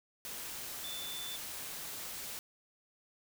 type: tone in noise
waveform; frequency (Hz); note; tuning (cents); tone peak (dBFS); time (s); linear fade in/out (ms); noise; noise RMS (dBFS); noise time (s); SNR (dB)
sine; 3520; A7; 0; -42; 0.84-1.36; 0; white; -43; 0.25-2.39; -2
effects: none